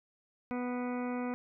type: harmonic tone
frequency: 246.9 Hz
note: B3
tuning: in tune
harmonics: 1 / 2 / 3 / 4 / 5 / 6 / 8 / 9 / 10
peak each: -34 / -40 / -44 / -46 / -48 / -50 / -52 / -53 / -54 dBFS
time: 0.51-1.34 s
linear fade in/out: 0 ms
effects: none